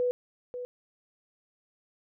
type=tone with echo; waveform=sine; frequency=493.9 Hz; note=B4; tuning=in tune; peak=-24 dBFS; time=0-0.11 s; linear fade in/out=0 ms; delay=540 ms; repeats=1; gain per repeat=-10 dB; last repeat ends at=0.65 s; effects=none